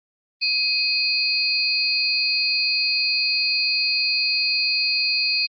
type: tone cluster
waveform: sine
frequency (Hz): 2507 / 4242 / 4669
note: D#7 / C8 / D8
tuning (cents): +12 / +23 / -11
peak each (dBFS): -23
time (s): 0.41-5.47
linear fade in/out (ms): 20
effects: Opus 32 kbps